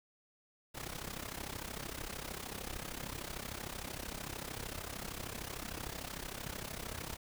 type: noise with amplitude modulation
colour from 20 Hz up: pink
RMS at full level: -40 dBFS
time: 0.74-7.17 s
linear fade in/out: 20 ms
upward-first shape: sine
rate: 33.2 Hz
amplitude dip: 80%
effects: none